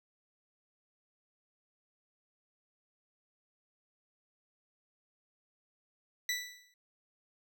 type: tone with exponential decay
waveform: 20% pulse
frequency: 1973 Hz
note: B6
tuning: 2 cents flat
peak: -24 dBFS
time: 6.29-6.74 s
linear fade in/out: 2 ms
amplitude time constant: 96 ms
effects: none